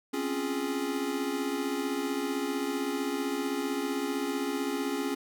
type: chord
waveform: square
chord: Db major seventh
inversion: third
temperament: equal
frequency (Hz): 261.6 / 277.2 / 349.2 / 415.3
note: C4 / Db4 / F4 / Ab4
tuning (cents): 0 / 0 / 0 / 0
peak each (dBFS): -38 / -33 / -38 / -36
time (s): 0.13-5.15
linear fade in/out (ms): 10
effects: none